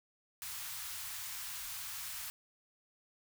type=band-stop noise; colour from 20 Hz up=white; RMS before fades=-43 dBFS; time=0.42-2.3 s; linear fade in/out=0 ms; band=120 to 900 Hz; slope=24 dB/octave; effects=none